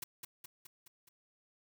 white noise with echo, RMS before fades -41 dBFS, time 0.02-0.04 s, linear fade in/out 5 ms, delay 210 ms, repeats 5, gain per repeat -4 dB, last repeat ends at 1.09 s, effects none

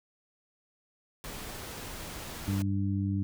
pink noise, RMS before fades -41 dBFS, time 1.24-2.62 s, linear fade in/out 0 ms
harmonic tone, 98.3 Hz, G2, 5 cents sharp, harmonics 1 / 2 / 3, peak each -29 / -32 / -35 dBFS, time 2.48-3.23 s, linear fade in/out 0 ms
effects none

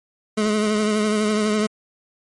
25% pulse tone with vibrato, 212.7 Hz, G#3, 42 cents sharp, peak -14 dBFS, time 0.37-1.67 s, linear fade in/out 10 ms, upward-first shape triangle, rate 12 Hz, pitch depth 43 cents each way, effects MP3 48 kbps

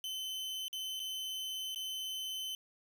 40% pulse tone with dropouts, 3052 Hz, G7, 47 cents flat, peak -37 dBFS, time 0.04-2.55 s, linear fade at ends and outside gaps 1 ms, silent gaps 0.682-0.729 / 0.995-1 / 1.747-1.759 s, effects none

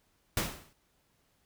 pink noise with exponential decay, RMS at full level -27 dBFS, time 0.37-0.73 s, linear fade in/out 2 ms, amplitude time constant 77 ms, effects pink hiss -72 dBFS RMS until 1.45 s

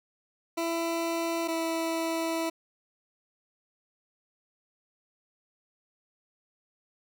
20% pulse tone pair in turn, 333.5 / 328.3 Hz, E4 / E4, +20 / -7 cents, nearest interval unison, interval 27 cents, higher first, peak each -23 dBFS, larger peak neither, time 0.57-1.48 / 1.48-2.5 s, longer second, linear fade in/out 10 ms, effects none

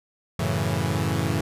sawtooth chord, F# minor seventh, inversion none, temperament equal, 92.5 / 110 / 138.59 / 164.81 Hz, F#2 / A2 / C#3 / E3, 0 / 0 / 0 / 0 cents, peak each -24 dBFS, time 0.39-1.41 s, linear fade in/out 5 ms, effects resampled to 32000 Hz

